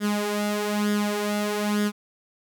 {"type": "tone with flanger", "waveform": "sawtooth", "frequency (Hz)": 207.7, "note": "G#3", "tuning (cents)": 0, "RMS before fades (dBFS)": -25, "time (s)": [0, 1.92], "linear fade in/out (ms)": 50, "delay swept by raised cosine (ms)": [0.58, 3.38], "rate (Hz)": 1.1, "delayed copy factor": 0.65, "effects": []}